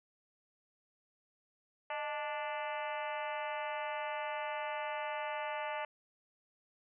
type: harmonic tone with a mistuned harmonic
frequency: 293.4 Hz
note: D4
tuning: 2 cents flat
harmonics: 2 / 3 / 4 / 5 / 6 / 7 / 8 / 9 / 10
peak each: -41 / -40 / -46 / -48 / -48 / -47 / -51 / -49 / -53 dBFS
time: 1.9-5.85 s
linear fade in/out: 2 ms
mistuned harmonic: 2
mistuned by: +73 cents
effects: none